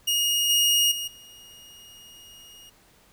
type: tone with level steps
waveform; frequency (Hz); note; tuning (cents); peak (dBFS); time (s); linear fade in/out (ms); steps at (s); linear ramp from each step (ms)
sawtooth; 2865; F7; +44; -18 / -15 / -26 / -43; 0.07-2.7; 10; 0.49 / 0.91 / 1.07; 10
effects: pink hiss -58 dBFS RMS until 3.12 s